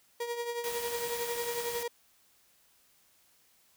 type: tone with tremolo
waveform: 35% pulse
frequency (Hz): 474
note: A#4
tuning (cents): +29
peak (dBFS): -29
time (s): 0.2-1.88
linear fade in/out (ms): 5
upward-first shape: triangle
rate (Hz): 11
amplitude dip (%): 65
type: noise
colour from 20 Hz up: white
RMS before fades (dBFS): -40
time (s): 0.64-1.83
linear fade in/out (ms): 0
effects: white hiss -66 dBFS RMS until 3.76 s